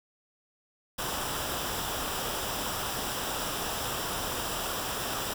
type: noise with comb filter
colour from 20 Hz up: pink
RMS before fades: -33 dBFS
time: 0.98-5.34 s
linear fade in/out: 10 ms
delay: 0.46 ms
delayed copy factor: -0.55
effects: none